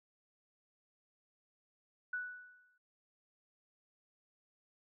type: tone with exponential decay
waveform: sine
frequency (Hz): 1480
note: F#6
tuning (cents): 0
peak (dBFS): -34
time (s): 2.13-2.78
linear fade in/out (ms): 5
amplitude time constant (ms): 140
effects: none